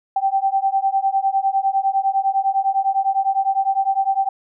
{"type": "beating tone pair", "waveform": "sine", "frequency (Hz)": [774, 783.9], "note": ["G5", "G5"], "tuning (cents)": [-22, 0], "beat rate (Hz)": 9.9, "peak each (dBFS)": -19, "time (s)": [0.16, 4.29], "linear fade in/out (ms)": 5, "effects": []}